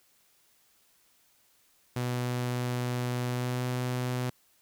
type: tone with pitch glide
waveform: sawtooth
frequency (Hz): 123.47 to 125.19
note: B2 to B2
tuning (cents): 0 to +24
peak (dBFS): -25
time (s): 1.96-4.3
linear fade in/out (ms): 5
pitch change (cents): +24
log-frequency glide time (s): 3.27-3.61
effects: white hiss -66 dBFS RMS until 4.61 s